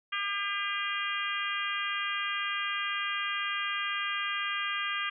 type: harmonic tone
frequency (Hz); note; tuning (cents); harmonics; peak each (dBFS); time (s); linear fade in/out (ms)
402; G4; +44; 3 / 4 / 5 / 6 / 7 / 8; -35 / -36 / -37 / -38 / -38 / -39; 0.12-5.1; 10
effects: none